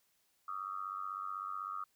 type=tone with amplitude modulation; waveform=sine; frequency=1243 Hz; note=D#6; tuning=2 cents flat; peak=-34 dBFS; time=0.48-1.84 s; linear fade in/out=5 ms; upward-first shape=sine; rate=96 Hz; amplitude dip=100%; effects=white hiss -75 dBFS RMS until 1.95 s